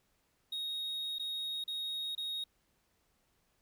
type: tone with dropouts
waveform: triangle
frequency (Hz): 3751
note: A#7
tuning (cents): +10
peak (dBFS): -34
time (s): 0.52-2.44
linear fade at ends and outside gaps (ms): 5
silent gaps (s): 1.185-1.195 / 1.64-1.678 / 2.151-2.177
effects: pink hiss -75 dBFS RMS until 3.61 s